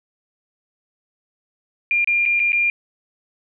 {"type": "tone with dropouts", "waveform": "sine", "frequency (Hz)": 2400, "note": "D7", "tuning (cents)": 37, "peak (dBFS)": -15, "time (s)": [1.91, 2.7], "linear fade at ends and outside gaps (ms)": 1, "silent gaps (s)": [[2.045, 2.074], [2.254, 2.26], [2.395, 2.4], [2.521, 2.53]], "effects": []}